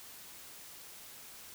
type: silence
effects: white hiss -51 dBFS RMS until 1.54 s